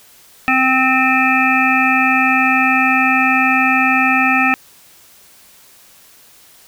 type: harmonic tone with a mistuned harmonic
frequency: 260 Hz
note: C4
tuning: 11 cents flat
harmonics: 1 / 3 / 5 / 7 / 9 / 10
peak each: -18 / -18 / -18 / -18 / -18 / -18 dBFS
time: 0.48-4.54 s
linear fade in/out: 0 ms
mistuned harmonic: 9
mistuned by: +39 cents
effects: white hiss -46 dBFS RMS until 6.67 s